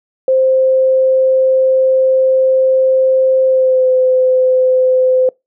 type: tone with pitch glide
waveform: sine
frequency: 523.3 to 513.4 Hz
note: C5 to C5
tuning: 0 to -33 cents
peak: -8 dBFS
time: 0.28-5.29 s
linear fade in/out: 2 ms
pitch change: -33 cents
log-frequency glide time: 3.46-3.88 s
effects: noise-tail reverb RT60 0.2 s tail -25 dB re dry